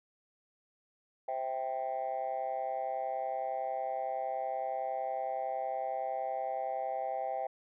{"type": "chord", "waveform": "sine", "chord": "C major", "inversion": "none", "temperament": "just", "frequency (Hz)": [523.3, 654.1, 784.9], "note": ["C5", "E5", "G5"], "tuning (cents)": [0, -14, 2], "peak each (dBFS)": [-38, -36, -34], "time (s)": [1.28, 7.47], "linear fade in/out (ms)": 5, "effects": ["tanh soft clip ceiling -27 dBFS"]}